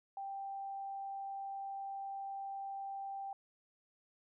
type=tone; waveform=sine; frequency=786 Hz; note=G5; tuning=4 cents sharp; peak=-40 dBFS; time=0.17-3.33 s; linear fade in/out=2 ms; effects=none